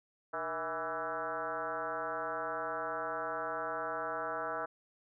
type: tone with frequency modulation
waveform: sine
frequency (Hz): 987.8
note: B5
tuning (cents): 0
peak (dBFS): -34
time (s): 0.33-4.66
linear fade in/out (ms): 10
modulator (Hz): 171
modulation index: 3.1
effects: none